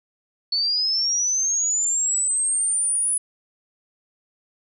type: linear sweep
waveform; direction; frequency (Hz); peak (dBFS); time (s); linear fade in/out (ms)
sine; up; 4406 to 9956; -19; 0.52-3.18; 5
effects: none